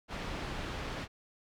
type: low-pass noise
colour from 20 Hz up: pink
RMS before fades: -39 dBFS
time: 0.08-1.08 s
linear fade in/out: 50 ms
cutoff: 3500 Hz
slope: 12 dB/octave
effects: none